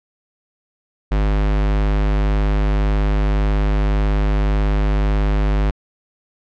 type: tone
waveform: square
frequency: 50.9 Hz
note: G#1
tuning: 34 cents flat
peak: -15 dBFS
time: 1.11-5.71 s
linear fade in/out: 10 ms
effects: low-pass 3000 Hz 12 dB/octave